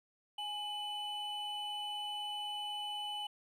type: tone pair together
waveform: triangle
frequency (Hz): 833 / 2996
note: G#5 / F#7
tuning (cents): +5 / +21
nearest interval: octave + minor seventh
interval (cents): 2216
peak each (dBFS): -40 / -38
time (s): 0.38-3.27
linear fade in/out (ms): 5
effects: none